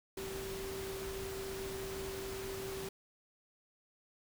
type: tone in noise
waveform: sine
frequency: 386.5 Hz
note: G4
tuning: 24 cents flat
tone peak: -41 dBFS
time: 0.17-2.89 s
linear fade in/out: 5 ms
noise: pink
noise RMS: -45 dBFS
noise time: 0.17-2.89 s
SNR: +1 dB
effects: none